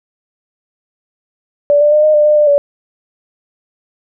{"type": "tone with pitch steps", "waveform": "sine", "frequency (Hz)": [580, 592, 604, 614, 597, 602, 597, 573], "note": ["D5", "D5", "D5", "D#5", "D5", "D5", "D5", "D5"], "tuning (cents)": [-22, 14, 48, -23, 28, 43, 28, -43], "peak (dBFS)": -6, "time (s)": [1.7, 2.58], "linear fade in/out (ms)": 0, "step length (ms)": 110, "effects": []}